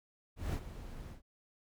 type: noise with ADSR envelope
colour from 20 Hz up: brown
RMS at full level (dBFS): -33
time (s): 0.36-1.22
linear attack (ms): 170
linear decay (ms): 67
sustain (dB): -13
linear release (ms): 120
effects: none